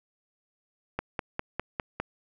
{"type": "click train", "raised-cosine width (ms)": 0.5, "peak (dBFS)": -14, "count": 6, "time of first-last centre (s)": [0.99, 2], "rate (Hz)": 4.95, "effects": []}